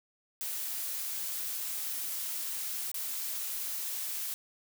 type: noise with dropouts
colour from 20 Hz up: blue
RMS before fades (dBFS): -36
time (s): 0.41-4.34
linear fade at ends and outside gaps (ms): 0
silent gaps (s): 2.916-2.943
effects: none